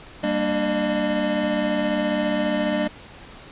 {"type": "tone cluster", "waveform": "square", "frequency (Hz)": [197.1, 231.6, 295.5, 606], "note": ["G3", "A#3", "D4", "D#5"], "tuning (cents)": [10, -11, 11, -46], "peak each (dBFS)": [-28, -28, -27, -25], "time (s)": [0.23, 2.88], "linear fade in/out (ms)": 10, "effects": ["pink hiss -43 dBFS RMS until 3.51 s", "resampled to 8000 Hz"]}